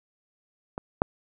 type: clicks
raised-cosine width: 1 ms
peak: -18 / -6 dBFS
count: 2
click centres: 0.779 / 1.019 s
effects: none